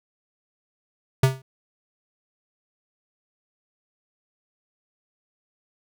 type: tone with exponential decay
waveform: square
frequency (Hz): 132.1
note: C3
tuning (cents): +17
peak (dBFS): -12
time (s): 1.23-1.42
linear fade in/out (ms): 5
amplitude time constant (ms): 41
effects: none